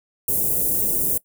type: band-stop noise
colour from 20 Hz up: white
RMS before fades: -21 dBFS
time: 0.28-1.18 s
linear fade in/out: 5 ms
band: 520 to 9600 Hz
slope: 24 dB/octave
effects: noise-tail reverb RT60 0.1 s tail -20 dB re dry